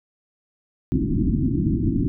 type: low-pass noise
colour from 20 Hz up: white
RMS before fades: -21 dBFS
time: 0.92-2.08 s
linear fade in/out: 0 ms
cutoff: 340 Hz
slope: 96 dB/octave
effects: none